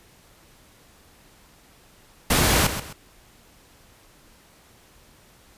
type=noise with echo; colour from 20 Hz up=pink; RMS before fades=-19 dBFS; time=2.3-2.67 s; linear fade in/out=5 ms; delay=130 ms; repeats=2; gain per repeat=-10 dB; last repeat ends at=2.93 s; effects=pink hiss -54 dBFS RMS until 5.57 s + resampled to 32000 Hz

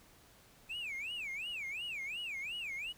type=tone with vibrato; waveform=triangle; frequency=2489 Hz; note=D#7; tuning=in tune; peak=-36 dBFS; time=0.69-2.93 s; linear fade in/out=20 ms; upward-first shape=sine; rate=2.8 Hz; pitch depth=280 cents each way; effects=tanh soft clip ceiling -33 dBFS + pink hiss -62 dBFS RMS until 2.97 s

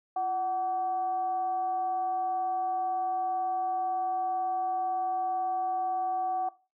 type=tone with frequency modulation; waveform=sine; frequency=747 Hz; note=F#5; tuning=16 cents sharp; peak=-26 dBFS; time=0.16-6.49 s; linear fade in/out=5 ms; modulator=403 Hz; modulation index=0.37; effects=noise-tail reverb RT60 0.3 s tail -18 dB re dry + high-pass 400 Hz 12 dB/octave

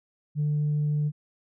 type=tone; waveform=sine; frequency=148.9 Hz; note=D3; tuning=24 cents sharp; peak=-21 dBFS; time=0.35-1.12 s; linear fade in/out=50 ms; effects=tanh soft clip ceiling -20 dBFS

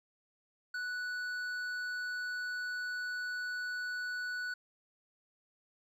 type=tone with hard clipping; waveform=sine; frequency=1480 Hz; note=F#6; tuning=in tune; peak=-37 dBFS; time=0.74-4.54 s; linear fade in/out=5 ms; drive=7 dB; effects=none

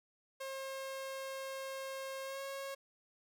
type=tone with pitch glide; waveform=sawtooth; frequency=536 to 546.6 Hz; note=C5 to C#5; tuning=+42 to -24 cents; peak=-37 dBFS; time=0.4-2.75 s; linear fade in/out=10 ms; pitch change=+34 cents; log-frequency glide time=2.24-2.41 s; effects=none

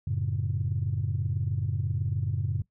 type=chord; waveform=sine; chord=F# minor; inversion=none; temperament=just; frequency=92.5 / 111 / 138.75 Hz; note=F#2 / A2 / C#3; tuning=0 / +16 / +2 cents; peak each=-30 dBFS; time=0.07-2.62 s; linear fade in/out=5 ms; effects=noise-tail reverb RT60 0.1 s tail -17 dB re dry + tanh soft clip ceiling -18 dBFS

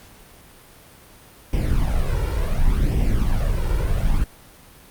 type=noise with flanger; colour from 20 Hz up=brown; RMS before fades=-19 dBFS; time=1.53-4.24 s; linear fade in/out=2 ms; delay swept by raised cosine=0.36 to 2.16 ms; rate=0.69 Hz; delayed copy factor=+0.65; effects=pink hiss -47 dBFS RMS until 4.9 s + Opus 48 kbps

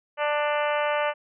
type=harmonic tone; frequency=295.7 Hz; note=D4; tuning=12 cents sharp; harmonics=2 / 3 / 4 / 5 / 6 / 7 / 8 / 9 / 10; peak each=-25 / -29 / -31 / -33 / -35 / -36 / -37 / -38 / -39 dBFS; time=0.17-1.14 s; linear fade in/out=50 ms; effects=none

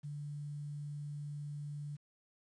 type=tone with quantisation; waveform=sine; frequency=146.3 Hz; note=D3; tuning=6 cents flat; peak=-40 dBFS; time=0.03-1.97 s; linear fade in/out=20 ms; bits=11; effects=resampled to 22050 Hz

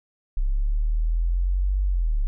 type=linear two-way sweep; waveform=sine; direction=up then down; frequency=32.7 to 49 to 32.7 Hz; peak=-19 dBFS; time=0.37-2.27 s; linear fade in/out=0 ms; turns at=1.83 s; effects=none

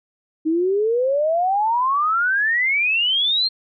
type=exponential sweep; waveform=sine; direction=up; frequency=308.7 to 4257 Hz; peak=-16 dBFS; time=0.45-3.49 s; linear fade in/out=20 ms; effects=none

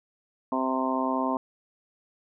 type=harmonic tone; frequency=130.81 Hz; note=C3; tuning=in tune; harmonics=2 / 3 / 4 / 5 / 6 / 7 / 8; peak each=-28 / -37 / -36 / -32 / -38 / -31 / -31 dBFS; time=0.52-1.37 s; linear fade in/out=2 ms; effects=none

